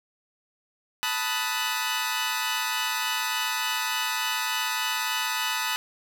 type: chord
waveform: 15% pulse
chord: B dominant seventh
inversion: third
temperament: equal with one note detuned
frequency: 880 / 987.8 / 1259.7 / 1480 Hz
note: A5 / B5 / D#6 / F#6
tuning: 0 / 0 / +21 / 0 cents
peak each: -25 dBFS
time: 1.03-5.76 s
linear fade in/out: 0 ms
effects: none